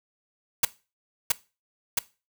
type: noise with echo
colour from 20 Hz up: white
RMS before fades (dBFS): -19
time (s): 0.63-0.65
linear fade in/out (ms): 5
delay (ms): 670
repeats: 2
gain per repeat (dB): -2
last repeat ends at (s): 1.99
effects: noise-tail reverb RT60 0.3 s tail -19 dB re dry